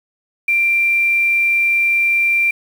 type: tone with quantisation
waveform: sine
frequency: 2365 Hz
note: D7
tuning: 12 cents sharp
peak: -12 dBFS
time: 0.48-2.51 s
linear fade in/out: 5 ms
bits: 6
effects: none